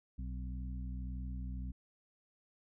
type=harmonic tone with a mistuned harmonic; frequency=61.74 Hz; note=B1; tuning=in tune; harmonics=1 / 2 / 3 / 4; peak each=-39 / -49 / -48 / -52 dBFS; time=0.18-1.72 s; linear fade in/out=10 ms; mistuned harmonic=4; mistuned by=+76 cents; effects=none